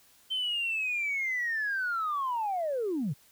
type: linear sweep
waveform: sine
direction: down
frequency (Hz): 3111 to 120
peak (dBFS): -27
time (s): 0.3-3.14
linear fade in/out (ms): 20
effects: tanh soft clip ceiling -24 dBFS + white hiss -61 dBFS RMS until 3.31 s